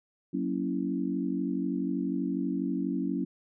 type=chord; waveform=sine; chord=F# dominant seventh; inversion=none; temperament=equal; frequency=185 / 233.1 / 277.2 / 329.6 Hz; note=F#3 / A#3 / C#4 / E4; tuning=0 / 0 / 0 / 0 cents; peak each=-33 / -35 / -31 / -35 dBFS; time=0.33-3.25 s; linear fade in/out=10 ms; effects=none